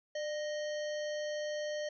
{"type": "harmonic tone with a mistuned harmonic", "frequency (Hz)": 622.3, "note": "D#5", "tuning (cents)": 0, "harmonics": [1, 3, 5, 7, 9, 10], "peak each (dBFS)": [-35, -45, -49, -52, -54, -55], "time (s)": [0.15, 1.89], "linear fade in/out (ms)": 5, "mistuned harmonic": 1, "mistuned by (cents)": -65, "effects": []}